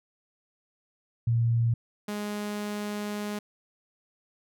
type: tone pair in turn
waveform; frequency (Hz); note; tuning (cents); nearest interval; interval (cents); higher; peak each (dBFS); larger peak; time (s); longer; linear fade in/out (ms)
sine / sawtooth; 116.54 / 207.7; A#2 / G#3; 0 / 0; minor seventh; 1000; second; -21 / -27; first; 1.27-1.74 / 2.08-3.39; second; 5
effects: none